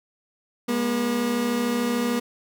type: tone pair together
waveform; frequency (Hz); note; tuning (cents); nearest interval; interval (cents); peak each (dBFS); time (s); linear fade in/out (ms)
30% pulse; 207.1 / 240.5; G#3 / B3; -5 / -46; minor third; 259; -27 / -20; 0.68-2.2; 10
effects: none